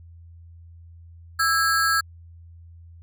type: ring-modulated tone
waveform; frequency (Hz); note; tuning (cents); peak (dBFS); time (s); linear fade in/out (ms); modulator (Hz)
square; 1480; F#6; 0; -16; 1.39-2.01; 10; 156
effects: added 84 Hz sine -43 dBFS peak until 3.02 s